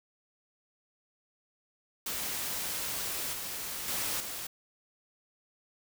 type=noise with level steps; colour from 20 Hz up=white; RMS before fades=-35 / -38 / -33 / -39 dBFS; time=2.06-4.47 s; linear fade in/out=5 ms; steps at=3.33 / 3.88 / 4.2 s; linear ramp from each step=2 ms; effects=none